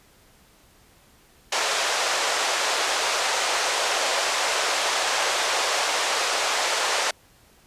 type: band-pass noise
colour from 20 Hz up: pink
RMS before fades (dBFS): -24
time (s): 1.52-7.11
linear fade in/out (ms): 5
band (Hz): 520 to 7800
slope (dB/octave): 24
effects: pink hiss -56 dBFS RMS until 7.66 s + resampled to 32000 Hz